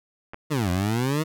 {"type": "clicks", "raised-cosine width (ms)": 0.5, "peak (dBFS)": -22, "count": 2, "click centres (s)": [0.335, 0.344]}
{"type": "exponential two-way sweep", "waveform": "20% pulse", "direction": "down then up", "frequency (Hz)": [162.2, 86.1, 162.2], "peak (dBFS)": -17, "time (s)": [0.5, 1.24], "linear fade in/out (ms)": 20, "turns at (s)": 0.7}
{"effects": []}